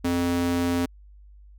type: tone with high-pass filter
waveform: square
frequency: 86.9 Hz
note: F2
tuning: 8 cents flat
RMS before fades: -24 dBFS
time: 0.04-0.86 s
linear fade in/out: 10 ms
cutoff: 190 Hz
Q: 7.1
effects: added 50 Hz sine -46 dBFS peak until 1.58 s